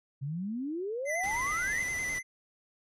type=exponential sweep; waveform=sine; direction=up; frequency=130.81 to 2093 Hz; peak=-32 dBFS; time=0.21-1.83 s; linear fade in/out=20 ms
type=tone with vibrato; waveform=square; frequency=2021 Hz; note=B6; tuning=39 cents sharp; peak=-32 dBFS; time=1.05-2.23 s; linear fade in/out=50 ms; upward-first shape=square; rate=9.6 Hz; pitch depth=32 cents each way
type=noise; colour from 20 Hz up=pink; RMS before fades=-44 dBFS; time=1.23-2.19 s; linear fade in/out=5 ms
effects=low-pass 11000 Hz 12 dB/octave